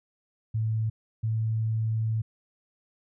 sine tone pair in turn, 110.5 / 111.03 Hz, A2 / A2, +8 / +16 cents, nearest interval unison, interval 8 cents, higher second, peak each -24 dBFS, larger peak neither, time 0.54-0.9 / 1.23-2.22 s, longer second, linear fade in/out 10 ms, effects none

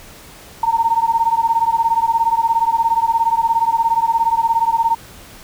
sine beating tone pair, 907 / 924 Hz, A#5 / A#5, -48 / -16 cents, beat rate 17 Hz, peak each -16 dBFS, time 0.63-4.95 s, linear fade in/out 5 ms, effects pink hiss -40 dBFS RMS until 5.43 s

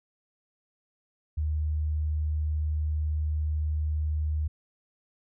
sine tone, 76.5 Hz, D#2, 29 cents flat, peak -25 dBFS, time 1.37-4.48 s, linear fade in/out 10 ms, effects none

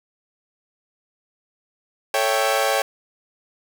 sawtooth chord, A dominant seventh, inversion none, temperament equal, 440 / 554.4 / 659.3 / 784 Hz, A4 / C#5 / E5 / G5, 0 / 0 / 0 / 0 cents, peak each -23 / -18 / -22 / -19 dBFS, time 2.14-2.82 s, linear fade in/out 2 ms, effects none

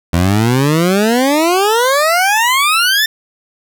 20% pulse exponential sweep, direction up, 82.41 to 1810 Hz, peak -5 dBFS, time 0.13-3.06 s, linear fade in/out 5 ms, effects none

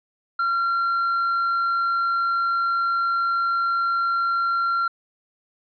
triangle tone with tanh clipping, 1373 Hz, F6, 30 cents flat, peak -20 dBFS, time 0.39-4.88 s, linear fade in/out 5 ms, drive 7 dB, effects resampled to 11025 Hz

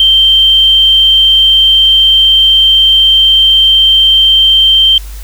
sine tone, 3136 Hz, G7, in tune, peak -3 dBFS, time 0-4.98 s, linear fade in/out 2 ms, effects added 50 Hz sine -22 dBFS peak until 5.23 s + white hiss -35 dBFS RMS until 5.23 s

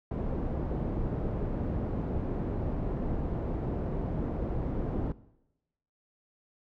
pink low-pass noise, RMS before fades -32 dBFS, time 0.11-5.12 s, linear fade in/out 2 ms, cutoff 500 Hz, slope 12 dB/octave, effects noise-tail reverb RT60 0.9 s tail -19 dB re dry

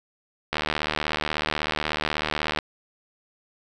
click train, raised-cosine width 0.3 ms, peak -8 dBFS, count 158, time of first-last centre 0.53-2.588 s, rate 76.3 Hz, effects none

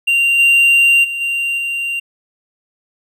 triangle tone with level steps, 2772 Hz, F7, 14 cents flat, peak -9 / -6 / -18 / -14 / -16 dBFS, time 0.07-2 s, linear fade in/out 10 ms, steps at 0.38 / 1.03 / 1.2 / 1.57 s, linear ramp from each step 20 ms, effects none

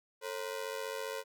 sawtooth ring-modulated tone, 493.3 Hz, B4, 2 cents flat, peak -30 dBFS, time 0.21-1.24 s, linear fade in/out 50 ms, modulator 47.5 Hz, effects none

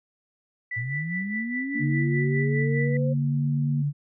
sine tone with tremolo, 1975.5 Hz, B6, in tune, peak -27 dBFS, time 0.71-2.97 s, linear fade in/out 5 ms, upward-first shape sine, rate 4.9 Hz, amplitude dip 70%
sine linear sweep, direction up, 110.9 to 528 Hz, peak -28 dBFS, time 0.76-3.14 s, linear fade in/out 20 ms
sine tone, 233 Hz, A#3, 1 cent flat, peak -29 dBFS, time 1.74-3.83 s, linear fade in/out 20 ms
sine tone with pitch glide, 141.8 to 144.7 Hz, C#3 to D3, +40 to -25 cents, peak -22 dBFS, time 1.79-3.93 s, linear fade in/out 50 ms, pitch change +35 cents, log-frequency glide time 3.09-3.5 s
effects none

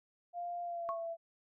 sine tone with pitch glide, 698.5 to 668.5 Hz, F5 to E5, 0 to +24 cents, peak -37 dBFS, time 0.33-1.17 s, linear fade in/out 50 ms, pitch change -76 cents, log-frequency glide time 0.63-0.97 s
sine tone with exponential decay, 1099 Hz, C#6, 15 cents flat, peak -32 dBFS, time 0.89-1.07 s, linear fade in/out 0 ms, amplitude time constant 39 ms
effects none

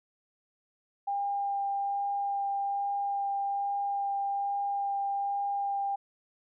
sine tone with vibrato, 800 Hz, G5, 35 cents sharp, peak -28 dBFS, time 1.07-5.96 s, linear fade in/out 10 ms, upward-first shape sine, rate 1.2 Hz, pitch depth 8 cents each way, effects none

